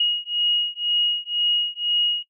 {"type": "beating tone pair", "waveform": "sine", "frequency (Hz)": [2882, 2884], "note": ["F#7", "F#7"], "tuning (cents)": [-46, -45], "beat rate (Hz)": 2, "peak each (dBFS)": -22, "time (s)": [0, 2.23], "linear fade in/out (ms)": 5, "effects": ["noise-tail reverb RT60 0.1 s tail -19 dB re dry"]}